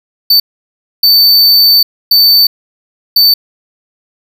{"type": "tone bursts at uneven times", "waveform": "square", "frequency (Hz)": 4548, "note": "C#8", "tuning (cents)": 44, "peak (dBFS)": -4, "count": 4, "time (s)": [[0.3, 0.4], [1.03, 1.83], [2.11, 2.47], [3.16, 3.34]], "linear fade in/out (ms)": 5, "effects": ["7-bit"]}